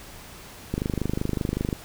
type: click train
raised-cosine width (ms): 3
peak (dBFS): -12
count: 26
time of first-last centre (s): 0.74-1.728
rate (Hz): 25.3
effects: pink hiss -44 dBFS RMS until 1.84 s